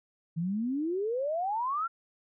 sine exponential sweep, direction up, 158 to 1396.9 Hz, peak -28 dBFS, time 0.36-1.88 s, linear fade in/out 20 ms, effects none

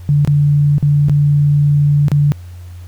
sine tone with dropouts, 145.2 Hz, D3, 19 cents flat, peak -8 dBFS, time 0.09-2.32 s, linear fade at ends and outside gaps 0 ms, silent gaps 0.249-0.275 / 0.782-0.827 / 1.085-1.096 / 2.083-2.117 s, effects added 88 Hz sine -29 dBFS peak until 2.87 s + pink hiss -48 dBFS RMS until 2.87 s

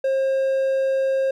triangle tone, 535 Hz, C5, 38 cents sharp, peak -16 dBFS, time 0.04-1.31 s, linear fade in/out 5 ms, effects none

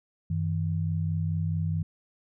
sine tone pair together, 95.35 / 160 Hz, G2 / D#3, -47 / +49 cents, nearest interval major sixth, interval 896 cents, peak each -28 dBFS, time 0.3-1.83 s, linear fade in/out 5 ms, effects none

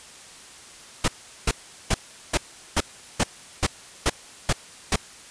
pink noise bursts, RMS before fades -20 dBFS, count 10, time 1.04-4.96 s, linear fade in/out 5 ms, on 41 ms, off 390 ms, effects white hiss -45 dBFS RMS until 5.3 s + resampled to 22050 Hz

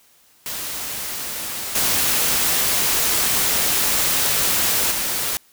white noise with level steps, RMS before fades -28 / -19 / -23 dBFS, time 0.46-5.37 s, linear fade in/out 0 ms, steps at 1.75 / 4.91 s, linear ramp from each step 5 ms, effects white hiss -55 dBFS RMS until 5.52 s

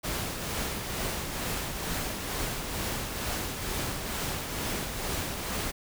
pink noise with tremolo, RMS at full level -31 dBFS, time 0.03-5.72 s, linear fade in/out 20 ms, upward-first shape triangle, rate 2.2 Hz, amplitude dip 45%, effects none

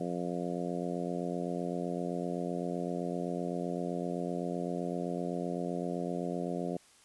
harmonic tone, 87.8 Hz, F2, 10 cents sharp, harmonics 2 / 3 / 4 / 5 / 6 / 7 / 8, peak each -37 / -39 / -40 / -41 / -42 / -42 / -43 dBFS, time 0-6.77 s, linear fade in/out 5 ms, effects white hiss -61 dBFS RMS until 7.04 s + resampled to 24000 Hz

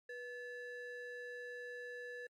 triangle ring-modulated tone, 1108.7 Hz, C#6, in tune, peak -40 dBFS, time 0.09-2.27 s, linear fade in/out 5 ms, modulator 620 Hz, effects AAC 64 kbps

